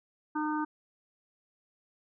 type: harmonic tone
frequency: 304.7 Hz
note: D#4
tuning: 36 cents flat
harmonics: 1 / 3 / 4 / 5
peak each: -31 / -34 / -38 / -40 dBFS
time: 0.35-0.65 s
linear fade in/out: 10 ms
effects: none